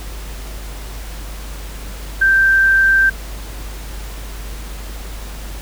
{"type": "tone", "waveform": "sine", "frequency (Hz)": 1568, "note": "G6", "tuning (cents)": 0, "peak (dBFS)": -9, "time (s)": [2.21, 3.1], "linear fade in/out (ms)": 10, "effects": ["added 50 Hz sine -27 dBFS peak until 5.61 s", "pink hiss -35 dBFS RMS until 5.61 s"]}